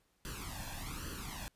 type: noise with flanger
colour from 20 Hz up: pink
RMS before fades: -43 dBFS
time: 0.25-1.48 s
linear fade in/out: 0 ms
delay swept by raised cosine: 0.66 to 1.2 ms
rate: 1.2 Hz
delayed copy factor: +0.8
effects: pink hiss -75 dBFS RMS until 1.55 s + resampled to 32000 Hz